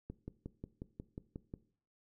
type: click train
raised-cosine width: 3 ms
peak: -30 dBFS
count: 9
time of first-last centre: 0.1-1.539 s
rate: 5.56 Hz
effects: noise-tail reverb RT60 0.5 s tail -18 dB re dry